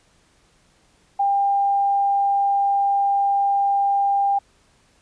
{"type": "tone", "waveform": "sine", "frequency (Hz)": 798, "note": "G5", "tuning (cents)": 31, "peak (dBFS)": -16, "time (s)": [1.19, 4.39], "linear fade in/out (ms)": 10, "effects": ["pink hiss -59 dBFS RMS until 5.01 s", "resampled to 22050 Hz"]}